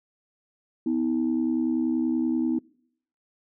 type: tone pair together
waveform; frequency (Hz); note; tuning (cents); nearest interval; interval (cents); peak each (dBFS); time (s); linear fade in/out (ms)
sine; 249.6 / 320; B3 / D#4; +19 / +49; major third; 430; -24; 0.86-2.59; 5
effects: noise-tail reverb RT60 0.7 s tail -24 dB re dry + tanh soft clip ceiling -16 dBFS